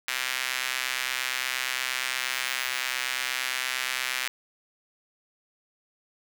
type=tone with high-pass filter; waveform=sawtooth; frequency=128.6 Hz; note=C3; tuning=30 cents flat; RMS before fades=-30 dBFS; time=0.08-4.28 s; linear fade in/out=0 ms; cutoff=2000 Hz; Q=1.5; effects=none